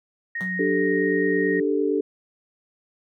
sine tone, 1864.7 Hz, A#6, in tune, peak -26 dBFS, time 0.35-1.6 s, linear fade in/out 5 ms
5% pulse tone with exponential decay, 123.47 Hz, B2, in tune, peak -26 dBFS, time 0.4-0.57 s, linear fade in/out 5 ms, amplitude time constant 35 ms
sine tone with vibrato, 185 Hz, F#3, in tune, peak -29 dBFS, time 0.41-1.61 s, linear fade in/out 10 ms, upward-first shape sine, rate 5 Hz, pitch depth 14 cents each way
sine chord, D suspended fourth, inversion none, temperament just, 293.7 / 391.6 / 440.5 Hz, D4 / G4 / A4, 0 / -2 / +2 cents, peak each -24 dBFS, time 0.59-2.01 s, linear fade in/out 5 ms
effects none

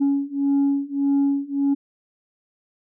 sine beating tone pair, 278.6 / 280.3 Hz, C#4 / C#4, +9 / +19 cents, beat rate 1.7 Hz, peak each -20 / -19 dBFS, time 0-1.75 s, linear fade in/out 20 ms, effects tanh soft clip ceiling -14 dBFS

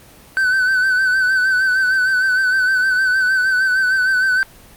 triangle tone with vibrato, 1523 Hz, F#6, 50 cents sharp, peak -11 dBFS, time 0.37-4.43 s, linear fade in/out 0 ms, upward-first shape sine, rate 6.5 Hz, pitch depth 44 cents each way, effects pink hiss -44 dBFS RMS until 4.76 s + Opus 24 kbps

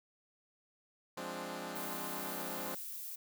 10% pulse chord, D half-diminished seventh, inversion first, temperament equal, 174.61 / 207.7 / 261.6 / 293.7 Hz, F3 / Ab3 / C4 / D4, 0 / 0 / 0 / 0 cents, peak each -38 dBFS, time 1.17-2.75 s, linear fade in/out 5 ms
violet noise, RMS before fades -44 dBFS, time 1.75-3.16 s, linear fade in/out 10 ms
effects none

